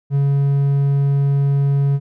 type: tone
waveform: triangle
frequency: 140 Hz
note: C#3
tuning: 18 cents sharp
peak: -11 dBFS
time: 0.1-2 s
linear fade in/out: 50 ms
effects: none